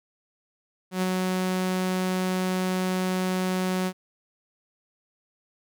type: tone with ADSR envelope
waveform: sawtooth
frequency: 185 Hz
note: F#3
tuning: in tune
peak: -18 dBFS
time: 0.91-3.93 s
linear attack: 110 ms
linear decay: 27 ms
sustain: -2 dB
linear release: 63 ms
effects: none